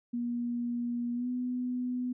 sine tone with pitch glide, 239.5 to 249 Hz, A#3 to B3, +47 to +14 cents, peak -30 dBFS, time 0.13-2.13 s, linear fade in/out 10 ms, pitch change +67 cents, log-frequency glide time 1.14-1.28 s, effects none

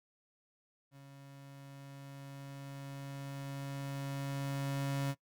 35% pulse tone with level ramp, 138.59 Hz, C#3, in tune, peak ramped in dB -51 to -30 dBFS, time 0.91-5.15 s, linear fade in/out 50 ms, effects noise-tail reverb RT60 0.1 s tail -21 dB re dry + Opus 48 kbps

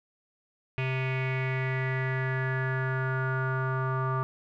square tone with low-pass filter sweep, 130.81 Hz, C3, in tune, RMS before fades -29 dBFS, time 0.78-4.23 s, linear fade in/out 0 ms, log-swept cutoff 2500 to 1200 Hz, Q 6.3, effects none

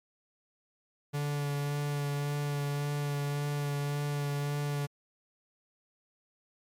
45% pulse tone with vibrato, 144.4 Hz, D3, 29 cents flat, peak -30 dBFS, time 1.13-4.87 s, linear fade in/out 20 ms, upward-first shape sine, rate 1.8 Hz, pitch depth 14 cents each way, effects MP3 96 kbps

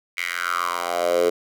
10% pulse tone with high-pass filter sweep, 87.31 Hz, F2, in tune, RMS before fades -23 dBFS, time 0.17-1.3 s, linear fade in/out 10 ms, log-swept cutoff 2200 to 430 Hz, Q 5.2, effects none

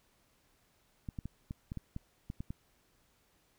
clicks, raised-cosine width 5 ms, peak -27 dBFS, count 10, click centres 1.088 / 1.188 / 1.256 / 1.509 / 1.719 / 1.773 / 1.964 / 2.301 / 2.405 / 2.505 s, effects pink hiss -71 dBFS RMS until 3.58 s

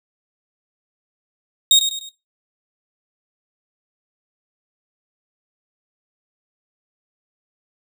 30% pulse tone with echo, 3729 Hz, A#7, in tune, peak -6 dBFS, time 1.71-1.79 s, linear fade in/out 2 ms, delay 100 ms, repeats 3, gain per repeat -8 dB, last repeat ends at 2.09 s, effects noise-tail reverb RT60 0.2 s tail -17 dB re dry

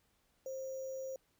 sine tone with sample-and-hold, 529 Hz, C5, 19 cents sharp, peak -39 dBFS, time 0.46-1.16 s, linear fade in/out 2 ms, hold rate 6300 Hz, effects pink hiss -75 dBFS RMS until 1.39 s

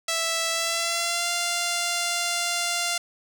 5% pulse tone with pitch glide, 659.3 to 695.3 Hz, E5 to F5, 0 to -8 cents, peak -12 dBFS, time 0.08-2.98 s, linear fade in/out 5 ms, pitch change +92 cents, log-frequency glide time 0.51-1.3 s, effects 8-bit

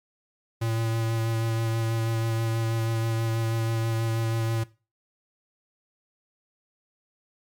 square tone with vibrato, 113.5 Hz, A#2, 46 cents flat, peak -25 dBFS, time 0.61-4.64 s, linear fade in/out 10 ms, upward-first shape sine, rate 6.2 Hz, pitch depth 15 cents each way, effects noise-tail reverb RT60 0.3 s tail -18 dB re dry + MP3 96 kbps

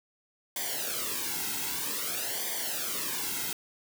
white noise with flanger, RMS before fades -33 dBFS, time 0.56-3.53 s, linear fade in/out 2 ms, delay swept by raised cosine 0.74 to 1.72 ms, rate 0.52 Hz, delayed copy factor -0.8, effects none

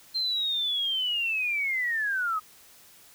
sine linear sweep, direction down, 4171 to 1234 Hz, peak -25 dBFS, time 0.14-2.4 s, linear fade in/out 20 ms, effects white hiss -54 dBFS RMS until 3.14 s

